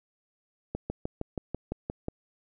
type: slowing click train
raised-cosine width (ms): 2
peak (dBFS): -18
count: 9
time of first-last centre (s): 0.75-2.084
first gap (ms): 150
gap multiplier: 1.03
effects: none